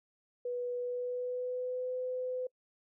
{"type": "tone with pitch glide", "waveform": "sine", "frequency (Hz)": [490, 506.4], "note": ["B4", "B4"], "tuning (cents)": [-14, 43], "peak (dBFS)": -33, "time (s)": [0.45, 2.47], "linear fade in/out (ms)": 5, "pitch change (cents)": 57, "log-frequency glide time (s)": [0.77, 1.95], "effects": ["noise-tail reverb RT60 0.1 s tail -25 dB re dry"]}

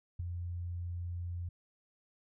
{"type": "tone with ADSR envelope", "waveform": "sine", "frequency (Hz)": 87.31, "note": "F2", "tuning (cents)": 0, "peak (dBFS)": -31, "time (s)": [0.19, 1.49], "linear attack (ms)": 9, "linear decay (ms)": 10, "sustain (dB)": -5, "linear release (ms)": 5, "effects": []}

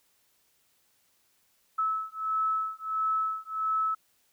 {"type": "beating tone pair", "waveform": "sine", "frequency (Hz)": [1300, 1301.5], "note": ["E6", "E6"], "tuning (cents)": [-24, -22], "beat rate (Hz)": 1.5, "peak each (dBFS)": -30, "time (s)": [1.78, 3.95], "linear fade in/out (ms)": 10, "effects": ["white hiss -69 dBFS RMS until 4.32 s"]}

